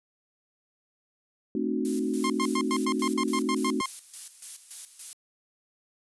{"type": "chord", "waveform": "sine", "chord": "A diminished seventh", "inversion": "none", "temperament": "equal with one note detuned", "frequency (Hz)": [220, 261.6, 304.4, 370], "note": ["A3", "C4", "Eb4", "Gb4"], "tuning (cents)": [0, 0, -38, 0], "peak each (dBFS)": [-31, -30, -31, -32], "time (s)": [1.55, 3.81], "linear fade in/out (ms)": 2}
{"type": "noise with tremolo", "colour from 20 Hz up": "violet", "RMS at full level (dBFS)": -35, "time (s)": [1.85, 5.13], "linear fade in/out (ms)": 0, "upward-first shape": "square", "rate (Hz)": 3.5, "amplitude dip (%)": 70}
{"type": "tone bursts", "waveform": "sawtooth", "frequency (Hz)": 1060, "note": "C6", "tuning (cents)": 22, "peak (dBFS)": -23, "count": 11, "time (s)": [2.24, 3.859], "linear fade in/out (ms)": 2, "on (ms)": 59, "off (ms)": 97}
{"effects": ["resampled to 24000 Hz"]}